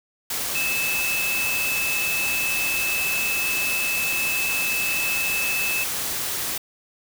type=tone in noise; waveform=sine; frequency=2613 Hz; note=E7; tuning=16 cents flat; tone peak=-23 dBFS; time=0.55-5.84 s; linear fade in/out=5 ms; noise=white; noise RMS=-27 dBFS; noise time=0.3-6.58 s; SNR=+1 dB; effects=none